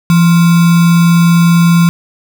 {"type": "tone with sample-and-hold", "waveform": "sine", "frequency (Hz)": 170.1, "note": "F3", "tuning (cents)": -45, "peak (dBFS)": -4, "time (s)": [0.1, 1.89], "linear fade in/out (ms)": 0, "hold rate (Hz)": 1225, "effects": []}